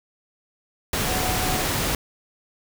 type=tone in noise; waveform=sine; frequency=740 Hz; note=F#5; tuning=in tune; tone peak=-30 dBFS; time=1.07-1.63 s; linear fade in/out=2 ms; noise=pink; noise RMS=-24 dBFS; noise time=0.93-1.95 s; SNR=-9 dB; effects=none